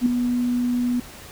sine tone with ADSR envelope, 244.7 Hz, B3, 16 cents flat, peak -12 dBFS, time 0.01-1 s, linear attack 50 ms, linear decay 4 ms, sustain -7 dB, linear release 4 ms, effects pink hiss -41 dBFS RMS until 1.31 s

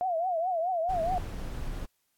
sine tone with vibrato, 697 Hz, F5, 4 cents flat, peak -26 dBFS, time 0.01-1.18 s, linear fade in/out 0 ms, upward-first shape triangle, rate 4.7 Hz, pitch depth 170 cents each way
brown noise, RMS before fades -35 dBFS, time 0.89-1.86 s, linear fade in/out 10 ms
effects white hiss -75 dBFS RMS until 2.17 s + AAC 64 kbps

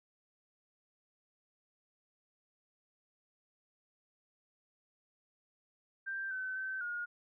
sine tone with pitch steps, 1576 / 1523 / 1540 / 1432 Hz, G6 / F#6 / G6 / F6, +9 / +50 / -31 / +43 cents, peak -36 dBFS, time 6.06-7.06 s, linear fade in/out 20 ms, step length 250 ms, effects none

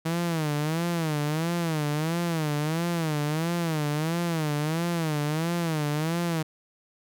sawtooth tone with vibrato, 159.4 Hz, D#3, 42 cents sharp, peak -21 dBFS, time 0.05-6.43 s, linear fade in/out 10 ms, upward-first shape sine, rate 1.5 Hz, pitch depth 140 cents each way, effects none

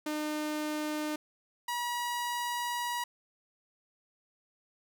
sawtooth tone pair in turn, 303.4 / 963.2 Hz, D#4 / B5, -44 / -44 cents, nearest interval octave + minor sixth, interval 2000 cents, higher second, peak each -28 dBFS, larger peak neither, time 0.06-1.16 / 1.68-3.04 s, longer second, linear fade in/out 5 ms, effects none

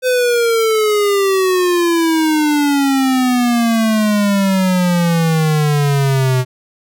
square exponential sweep, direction down, 512 to 126.1 Hz, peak -12 dBFS, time 0.02-6.45 s, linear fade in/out 50 ms, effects none

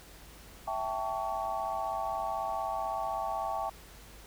sine chord, A dominant seventh, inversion second, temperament equal with one note detuned, 659.3 / 784 / 880 / 1126.2 Hz, E5 / G5 / A5 / C#6, 0 / 0 / 0 / +27 cents, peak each -37 / -35 / -37 / -38 dBFS, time 0.67-3.7 s, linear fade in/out 10 ms, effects added 50 Hz sine -53 dBFS peak until 4.26 s + pink hiss -53 dBFS RMS until 4.26 s

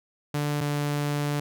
sawtooth tone pair in turn, 146.83 / 145.9 Hz, D3 / D3, 0 / -11 cents, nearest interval unison, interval 11 cents, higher first, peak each -21 dBFS, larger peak neither, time 0.34-0.61 / 0.61-1.4 s, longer second, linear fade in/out 5 ms, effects none

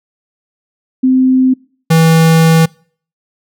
sine / square tone pair in turn, 258.8 / 162.61 Hz, C4 / E3, -19 / -23 cents, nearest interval minor sixth, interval 804 cents, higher first, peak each -6 dBFS, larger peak neither, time 1.03-1.54 / 1.9-2.66 s, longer second, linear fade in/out 10 ms, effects noise-tail reverb RT60 0.5 s tail -26 dB re dry

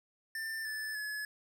square tone with pitch steps, 1787 / 1745.2 / 1704.3 Hz, A6 / A6 / G#6, +26 / -15 / +44 cents, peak -37 dBFS, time 0.35-1.25 s, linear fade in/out 2 ms, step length 300 ms, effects none

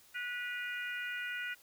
harmonic tone with a mistuned harmonic, 488.7 Hz, B4, 18 cents flat, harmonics 3 / 4 / 5 / 6, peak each -39 / -42 / -44 / -47 dBFS, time 0.14-1.55 s, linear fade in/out 20 ms, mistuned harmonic 6, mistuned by -52 cents, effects white hiss -62 dBFS RMS until 1.62 s

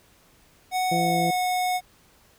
square tone with pitch glide, 740 to 730.7 Hz, F#5 to F#5, 0 to -22 cents, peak -23 dBFS, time 0.71-1.81 s, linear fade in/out 50 ms, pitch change -22 cents, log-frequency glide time 0.9-1.19 s
harmonic tone, 170 Hz, F3, 46 cents flat, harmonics 1 / 2 / 3 / 4, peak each -26 / -29 / -31 / -32 dBFS, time 0.91-1.31 s, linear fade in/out 10 ms
effects pink hiss -58 dBFS RMS until 2.38 s

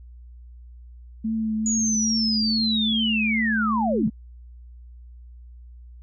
sine tone with vibrato, 220 Hz, A3, in tune, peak -22 dBFS, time 1.24-4.1 s, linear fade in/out 10 ms, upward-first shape triangle, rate 2.4 Hz, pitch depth 26 cents each way
sine linear sweep, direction down, 6870 to 128.9 Hz, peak -22 dBFS, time 1.66-4.08 s, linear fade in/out 2 ms
effects added 60 Hz sine -41 dBFS peak until 6.02 s

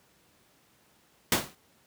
pink noise with exponential decay, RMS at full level -19 dBFS, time 1.32-1.55 s, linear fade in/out 2 ms, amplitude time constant 48 ms, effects pink hiss -64 dBFS RMS until 1.86 s + high-pass 100 Hz 12 dB/octave

